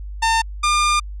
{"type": "tone pair in turn", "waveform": "sawtooth", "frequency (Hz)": [900, 1203.9], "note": ["A5", "D6"], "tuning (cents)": [39, 43], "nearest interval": "perfect fourth", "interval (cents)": 504, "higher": "second", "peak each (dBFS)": [-11, -11], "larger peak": "neither", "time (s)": [[0.22, 0.42], [0.63, 1]], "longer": "second", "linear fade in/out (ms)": 10, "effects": ["added 50 Hz sine -28 dBFS peak until 1.2 s", "resampled to 22050 Hz"]}